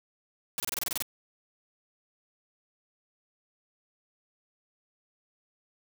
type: noise bursts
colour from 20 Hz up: white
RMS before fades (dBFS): -31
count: 10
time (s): 0.58-1.023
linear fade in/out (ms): 0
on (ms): 20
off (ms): 27
effects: none